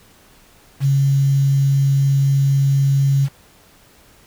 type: tone with quantisation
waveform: sine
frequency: 137.8 Hz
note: C#3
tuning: 10 cents flat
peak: -12 dBFS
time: 0.8-3.29 s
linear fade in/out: 50 ms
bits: 6
effects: pink hiss -50 dBFS RMS until 4.26 s